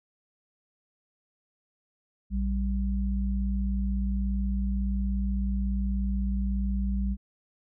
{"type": "tone pair together", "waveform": "sine", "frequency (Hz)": [58.24, 196], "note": ["A#1", "G3"], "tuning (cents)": [-1, 0], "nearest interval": "octave + major sixth", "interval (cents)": 2101, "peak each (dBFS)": [-26, -30], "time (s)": [2.3, 7.17], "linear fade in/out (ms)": 50, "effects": []}